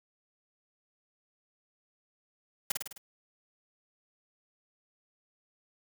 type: noise with echo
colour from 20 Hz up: white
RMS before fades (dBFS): -28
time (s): 2.7-2.72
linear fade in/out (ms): 5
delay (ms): 52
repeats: 5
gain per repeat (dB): -4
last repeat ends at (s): 2.98
effects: none